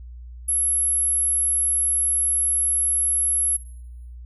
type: tone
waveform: sine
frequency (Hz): 11175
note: F9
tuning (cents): 0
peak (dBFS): -18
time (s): 0.48-3.57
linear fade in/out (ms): 10
effects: noise-tail reverb RT60 0.8 s tail -20 dB re dry + added 60 Hz sine -36 dBFS peak until 4.25 s